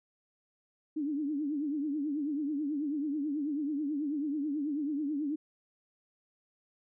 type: tone with vibrato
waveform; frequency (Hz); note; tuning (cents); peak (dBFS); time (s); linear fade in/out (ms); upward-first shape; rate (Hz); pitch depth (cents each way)
sine; 293.4; D4; -2; -30; 0.96-5.36; 10; triangle; 9.2; 140
effects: none